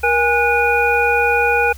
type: tone cluster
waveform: sine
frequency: 474.4 / 821 / 1461 / 2453 Hz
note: A#4 / G#5 / F#6 / D#7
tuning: +30 / -20 / -22 / -25 cents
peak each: -18 dBFS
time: 0.03-1.73 s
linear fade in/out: 10 ms
effects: added 70 Hz sine -33 dBFS peak until 1.77 s + white hiss -44 dBFS RMS until 1.77 s